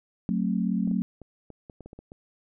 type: chord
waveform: sine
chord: F# diminished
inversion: none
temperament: just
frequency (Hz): 185 / 222 / 266.4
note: F#3 / A3 / C4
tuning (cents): 0 / +16 / +31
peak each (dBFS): -26 / -27 / -32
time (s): 0.29-1.02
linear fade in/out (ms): 0
type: clicks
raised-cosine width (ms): 2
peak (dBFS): -30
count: 10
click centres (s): 0.875 / 0.913 / 1.217 / 1.503 / 1.698 / 1.807 / 1.86 / 1.931 / 1.99 / 2.119
effects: none